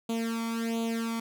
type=tone with flanger; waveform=sawtooth; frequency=228.5 Hz; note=A#3; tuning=34 cents flat; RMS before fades=-31 dBFS; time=0.09-1.2 s; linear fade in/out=5 ms; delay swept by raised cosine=0.28 to 0.9 ms; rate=1.4 Hz; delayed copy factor=+0.85; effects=none